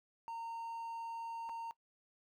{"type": "tone with dropouts", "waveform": "triangle", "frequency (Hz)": 919, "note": "A#5", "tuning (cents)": -25, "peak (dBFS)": -39, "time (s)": [0.28, 1.71], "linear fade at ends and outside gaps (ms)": 0, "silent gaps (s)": [1.491, 1.495], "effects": ["noise-tail reverb RT60 0.1 s tail -19 dB re dry"]}